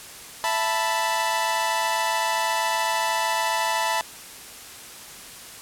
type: chord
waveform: sawtooth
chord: E suspended fourth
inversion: none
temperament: equal with one note detuned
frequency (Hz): 663.1 / 880 / 987.8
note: E5 / A5 / B5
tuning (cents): +10 / 0 / 0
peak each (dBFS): -26 / -21 / -22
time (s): 0.44-4.01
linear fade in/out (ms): 0
effects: white hiss -41 dBFS RMS until 5.61 s + low-pass 12000 Hz 12 dB/octave